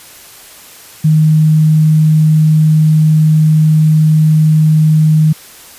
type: tone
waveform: sine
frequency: 155.56 Hz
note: D#3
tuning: in tune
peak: -5 dBFS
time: 1.04-5.33 s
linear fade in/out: 10 ms
effects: white hiss -36 dBFS RMS until 5.78 s + resampled to 32000 Hz

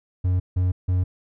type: tone bursts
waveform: triangle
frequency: 91.1 Hz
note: F#2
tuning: 26 cents flat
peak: -16 dBFS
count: 3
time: 0.24-1.04 s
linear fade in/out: 10 ms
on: 160 ms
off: 160 ms
effects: none

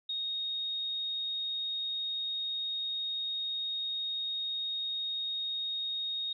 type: tone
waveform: sine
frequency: 3729 Hz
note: A#7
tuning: in tune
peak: -32 dBFS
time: 0.09-6.33 s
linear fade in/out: 5 ms
effects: none

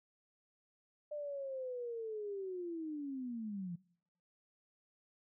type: linear sweep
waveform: sine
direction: down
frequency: 600 to 167.4 Hz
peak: -39 dBFS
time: 1.11-3.76 s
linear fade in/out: 10 ms
effects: noise-tail reverb RT60 0.8 s tail -26 dB re dry

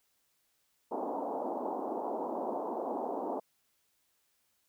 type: band-pass noise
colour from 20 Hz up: white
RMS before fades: -36 dBFS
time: 0.91-3.4 s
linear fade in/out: 10 ms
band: 230 to 920 Hz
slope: 48 dB/octave
effects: white hiss -75 dBFS RMS until 4.68 s

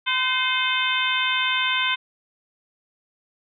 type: harmonic tone with a mistuned harmonic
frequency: 512 Hz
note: C5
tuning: 38 cents flat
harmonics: 2 / 3 / 4 / 5 / 6 / 7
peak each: -27 / -27 / -27 / -27 / -27 / -27 dBFS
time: 0.06-1.96 s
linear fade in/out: 20 ms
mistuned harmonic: 4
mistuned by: +50 cents
effects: none

